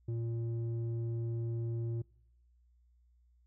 square tone with low-pass filter, 116 Hz, A#2, 8 cents flat, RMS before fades -36 dBFS, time 0.08-2.02 s, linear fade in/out 5 ms, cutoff 270 Hz, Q 2.2, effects noise-tail reverb RT60 0.8 s tail -25 dB re dry + added 60 Hz sine -64 dBFS peak until 3.46 s

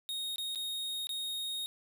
45% pulse tone with dropouts, 3729 Hz, A#7, in tune, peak -35 dBFS, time 0.09-1.66 s, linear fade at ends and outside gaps 0 ms, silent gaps 0.359-0.382 / 0.549-0.557 / 1.07-1.092 s, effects none

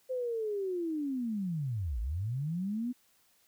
sine linear two-way sweep, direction down then up, 521 to 51.3 to 253.5 Hz, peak -31 dBFS, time 0.09-2.93 s, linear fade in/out 20 ms, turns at 2 s, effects white hiss -68 dBFS RMS until 3.47 s

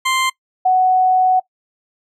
20% pulse / sine tone pair in turn, 1046.5 / 743 Hz, C6 / F#5, 0 / +7 cents, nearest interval tritone, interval 593 cents, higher first, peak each -10 dBFS, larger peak neither, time 0.05-0.3 / 0.65-1.4 s, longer second, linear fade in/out 10 ms, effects noise-tail reverb RT60 0.1 s tail -21 dB re dry + low-pass 11000 Hz 12 dB/octave

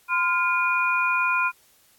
sine tone cluster, 1024 / 1406 / 2441 Hz, C6 / F6 / D#7, -38 / +11 / -34 cents, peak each -24 dBFS, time 0.08-1.52 s, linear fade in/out 50 ms, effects white hiss -59 dBFS RMS until 1.98 s + AAC 64 kbps

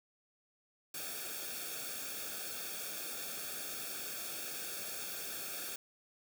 white noise with comb filter, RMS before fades -42 dBFS, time 0.94-5.76 s, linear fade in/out 5 ms, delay 1 ms, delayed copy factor -0.8, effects none

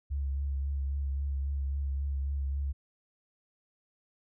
sine tone with vibrato, 69.3 Hz, C#2, in tune, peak -29 dBFS, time 0.1-2.73 s, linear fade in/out 20 ms, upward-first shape triangle, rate 3.7 Hz, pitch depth 35 cents each way, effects none

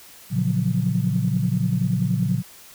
sine chord, Gb major seventh, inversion first, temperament equal with one note detuned, 116.54 / 140.93 / 174.61 / 185 Hz, Bb2 / Db3 / F3 / Gb3, 0 / +29 / 0 / 0 cents, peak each -24 dBFS, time 0.3-2.43 s, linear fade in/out 50 ms, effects tanh soft clip ceiling -8 dBFS + white hiss -46 dBFS RMS until 2.74 s

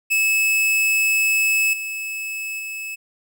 45% pulse tone with level steps, 2600 Hz, E7, 24 cents flat, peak -16 / -26 / -28 dBFS, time 0.1-2.96 s, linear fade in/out 20 ms, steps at 1.73 / 2.59 s, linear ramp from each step 5 ms, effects none

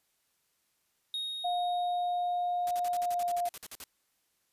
triangle tone with exponential decay, 3739 Hz, A#7, 4 cents sharp, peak -30 dBFS, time 1.14-3.35 s, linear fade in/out 1 ms, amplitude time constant 480 ms
sine tone with pitch glide, 710 to 702.3 Hz, F5 to F5, +28 to +10 cents, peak -28 dBFS, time 1.44-3.49 s, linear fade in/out 10 ms, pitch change -18 cents, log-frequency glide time 2.93-3.31 s
white noise bursts, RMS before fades -43 dBFS, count 14, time 2.67-3.839 s, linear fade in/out 0 ms, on 38 ms, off 49 ms
effects white hiss -75 dBFS RMS until 4.52 s + resampled to 32000 Hz

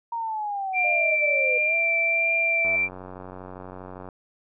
sine linear sweep, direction down, 940 to 490 Hz, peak -26 dBFS, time 0.12-1.58 s, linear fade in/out 5 ms
sine tone with vibrato, 2360 Hz, D7, 8 cents sharp, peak -20 dBFS, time 0.73-2.89 s, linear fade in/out 50 ms, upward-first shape triangle, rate 1.4 Hz, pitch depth 19 cents each way
sine tone with pitch glide, 611 to 662.5 Hz, D#5 to E5, -32 to +9 cents, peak -29 dBFS, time 0.84-2.76 s, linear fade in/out 5 ms, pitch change +141 cents, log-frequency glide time 1.65-1.75 s
click train, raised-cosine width 1 ms, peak -25 dBFS, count 134, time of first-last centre 2.65-4.088 s, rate 92.5 Hz
effects none

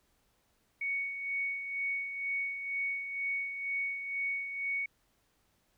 sine tone with tremolo, 2228 Hz, C#7, 8 cents sharp, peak -30 dBFS, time 0.81-4.86 s, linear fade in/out 5 ms, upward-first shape sine, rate 2.1 Hz, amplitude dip 55%, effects pink hiss -73 dBFS RMS until 5.77 s

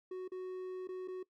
triangle tone with dropouts, 370 Hz, F#4, in tune, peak -37 dBFS, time 0.11-1.23 s, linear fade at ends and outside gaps 5 ms, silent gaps 0.279-0.318 / 0.874-0.888 / 1.077-1.082 s, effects noise-tail reverb RT60 0.1 s tail -19 dB re dry

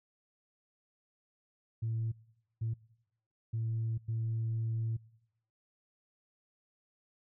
sine tone bursts at uneven times, 113 Hz, A2, 47 cents sharp, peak -30 dBFS, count 4, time 1.82-2.12 / 2.61-2.74 / 3.53-3.98 / 4.08-4.97 s, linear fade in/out 10 ms, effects noise-tail reverb RT60 0.9 s tail -24 dB re dry + tanh soft clip ceiling -28 dBFS

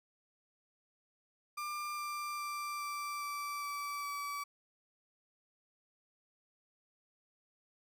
35% pulse tone with pitch steps, 1193 / 1185.4 / 1177.9 / 1170.5 / 1163.1 / 1155.7 / 1148.4 Hz, D6 / D6 / D6 / D6 / D6 / D6 / D6, +27 / +16 / +5 / -6 / -17 / -28 / -39 cents, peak -36 dBFS, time 1.57-4.44 s, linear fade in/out 10 ms, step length 410 ms, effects none

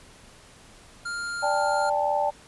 square tone, 1400 Hz, F6, 4 cents sharp, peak -30 dBFS, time 1.05-1.9 s, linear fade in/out 10 ms
sine chord, D suspended fourth, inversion none, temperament equal with one note detuned, 587.3 / 796.8 / 880 Hz, D5 / G5 / A5, 0 / +28 / 0 cents, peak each -26 dBFS, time 1.42-2.31 s, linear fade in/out 20 ms
effects pink hiss -51 dBFS RMS until 2.47 s + resampled to 24000 Hz

